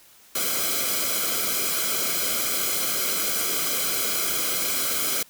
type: noise with comb filter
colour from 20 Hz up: white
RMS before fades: -25 dBFS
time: 0.35-5.23 s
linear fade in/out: 5 ms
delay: 1.1 ms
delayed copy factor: -0.95
effects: white hiss -53 dBFS RMS until 5.29 s